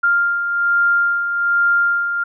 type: beating tone pair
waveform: sine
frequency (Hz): 1396.9 / 1398.1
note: F6 / F6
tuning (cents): 0 / +1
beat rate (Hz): 1.2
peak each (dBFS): -23 / -14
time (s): 0.03-2.24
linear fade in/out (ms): 10
effects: none